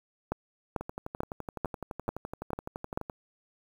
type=two click trains; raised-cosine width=1 ms; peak=-22 / -15 dBFS; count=28 / 7; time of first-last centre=0.81-3.098 / 0.32-2.975 s; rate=11.8 / 2.26 Hz; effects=8-bit